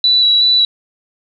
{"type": "tone with vibrato", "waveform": "sine", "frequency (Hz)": 3938, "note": "B7", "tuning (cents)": -6, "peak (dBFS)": -8, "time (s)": [0.04, 0.65], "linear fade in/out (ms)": 2, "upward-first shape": "square", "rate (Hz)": 2.7, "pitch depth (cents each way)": 12, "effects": []}